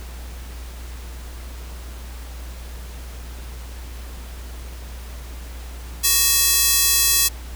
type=tone with high-pass filter; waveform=square; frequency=372.1 Hz; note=F#4; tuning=10 cents sharp; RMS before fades=-17 dBFS; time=6.03-7.29 s; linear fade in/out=20 ms; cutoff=5500 Hz; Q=0.6; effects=added 60 Hz sine -32 dBFS peak until 7.55 s + pink hiss -42 dBFS RMS until 7.55 s